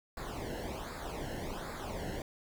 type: noise with flanger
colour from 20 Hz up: brown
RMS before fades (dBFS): -40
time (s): 0.17-2.22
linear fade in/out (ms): 2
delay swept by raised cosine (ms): 0.33 to 0.85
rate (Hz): 1.3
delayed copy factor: -0.8
effects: none